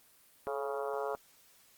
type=harmonic tone with a mistuned harmonic; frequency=138.59 Hz; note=C#3; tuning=in tune; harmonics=3 / 4 / 5 / 6 / 7 / 8 / 9 / 10; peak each=-37 / -39 / -41 / -43 / -44 / -45 / -46 / -47 dBFS; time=0.47-1.15 s; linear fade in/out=0 ms; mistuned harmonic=3; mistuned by=+50 cents; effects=white hiss -63 dBFS RMS until 1.77 s + Opus 24 kbps